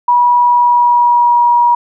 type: tone with pitch glide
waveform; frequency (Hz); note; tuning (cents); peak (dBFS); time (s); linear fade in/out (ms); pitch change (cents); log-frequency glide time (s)
sine; 970 to 957.8; B5 to A#5; -31 to +47; -6; 0.08-1.75; 5; -22; 0.38-1.37
effects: none